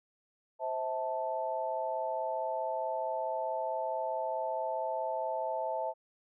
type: chord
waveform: sine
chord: A minor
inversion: first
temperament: equal with one note detuned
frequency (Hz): 523.3 / 647.9 / 880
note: C5 / E5 / A5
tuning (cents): 0 / -30 / 0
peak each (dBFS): -38 / -35 / -35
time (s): 0.59-5.94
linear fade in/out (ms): 50
effects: none